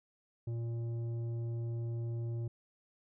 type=tone with tanh clipping; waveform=triangle; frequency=116.54 Hz; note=A#2; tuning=in tune; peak=-36 dBFS; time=0.47-2.48 s; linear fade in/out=5 ms; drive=13 dB; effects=none